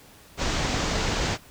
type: low-pass noise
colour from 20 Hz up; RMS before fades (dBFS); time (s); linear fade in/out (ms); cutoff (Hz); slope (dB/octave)
pink; -26; 0.37-1.38; 50; 7200; 48
effects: pink hiss -51 dBFS RMS until 1.5 s